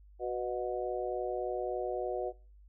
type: harmonic tone with a mistuned harmonic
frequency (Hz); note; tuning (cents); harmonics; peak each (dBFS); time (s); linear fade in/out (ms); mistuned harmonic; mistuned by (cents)
123.47; B2; 0; 3 / 4 / 5 / 6; -36 / -37 / -38 / -39; 0.19-2.33; 50; 6; -30
effects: noise-tail reverb RT60 0.4 s tail -24 dB re dry + added 50 Hz sine -54 dBFS peak until 2.68 s